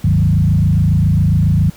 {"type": "tone with frequency modulation", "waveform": "sine", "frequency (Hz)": 125, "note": "B2", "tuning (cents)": 21, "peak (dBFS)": -9, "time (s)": [0.04, 1.7], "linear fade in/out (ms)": 5, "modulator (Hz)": 27.3, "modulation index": 2, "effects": ["pink hiss -42 dBFS RMS until 1.76 s"]}